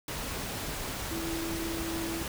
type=tone in noise; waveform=sine; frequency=330.4 Hz; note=E4; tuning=4 cents sharp; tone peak=-34 dBFS; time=1.11-2.23 s; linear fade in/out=2 ms; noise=pink; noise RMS=-36 dBFS; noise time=0.08-2.28 s; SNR=-1 dB; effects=none